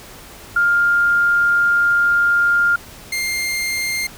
sine / sawtooth tone pair in turn, 1404 / 2109 Hz, F6 / C7, +9 / +13 cents, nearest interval perfect fifth, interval 704 cents, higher second, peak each -12 / -16 dBFS, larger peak first, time 0.56-2.76 / 3.12-4.07 s, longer first, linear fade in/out 5 ms, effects pink hiss -39 dBFS RMS until 4.17 s

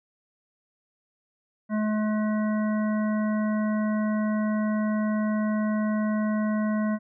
harmonic tone, 213.7 Hz, G#3, 50 cents sharp, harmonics 1 / 3 / 5 / 7 / 9, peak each -23 / -33 / -37 / -40 / -42 dBFS, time 1.69-6.99 s, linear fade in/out 50 ms, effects none

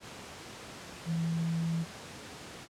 sine tone in noise, 165.5 Hz, E3, 7 cents sharp, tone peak -28 dBFS, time 1.05-1.86 s, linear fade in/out 50 ms, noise pink, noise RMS -45 dBFS, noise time 0-2.68 s, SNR +14 dB, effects high-pass 100 Hz 12 dB/octave + low-pass 8000 Hz 12 dB/octave

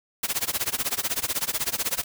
white noise with tremolo, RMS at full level -24 dBFS, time 0.23-2.04 s, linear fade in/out 5 ms, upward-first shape sine, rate 16 Hz, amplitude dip 95%, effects none

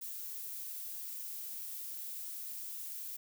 violet noise, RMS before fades -43 dBFS, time 0.01-3.17 s, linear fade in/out 10 ms, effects none

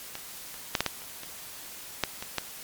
clicks, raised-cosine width 0.2 ms, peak -17 / -25 / -6 / -6 / -8 / -26 / -23 / -6 / -17 / -9 dBFS, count 10, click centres 0.154 / 0.542 / 0.752 / 0.806 / 0.863 / 1.019 / 1.234 / 2.037 / 2.225 / 2.383 s, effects white hiss -43 dBFS RMS until 2.63 s + MP3 96 kbps

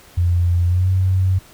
sine tone with pitch glide, 87.31 to 93.58 Hz, F2 to F#2, 0 to +20 cents, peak -13 dBFS, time 0.17-1.39 s, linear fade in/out 10 ms, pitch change +120 cents, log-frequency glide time 0.66-0.89 s, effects pink hiss -46 dBFS RMS until 1.53 s

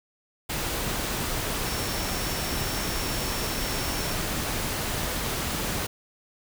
sine tone in noise, 5460 Hz, F8, 40 cents flat, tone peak -38 dBFS, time 1.65-4.15 s, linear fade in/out 10 ms, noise pink, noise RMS -29 dBFS, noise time 0.49-5.87 s, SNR -12 dB, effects none

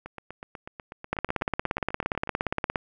two click trains, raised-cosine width 0.5 ms, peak -23 / -10 dBFS, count 19 / 29, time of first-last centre 0.06-2.274 / 1.13-2.758 s, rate 8.13 / 17.2 Hz, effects none

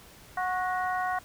harmonic tone with a mistuned harmonic, 367.2 Hz, F#4, 13 cents flat, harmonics 2 / 3 / 4 / 5, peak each -29 / -33 / -35 / -37 dBFS, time 0.37-1.19 s, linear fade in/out 5 ms, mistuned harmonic 5, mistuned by +40 cents, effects pink hiss -52 dBFS RMS until 1.24 s

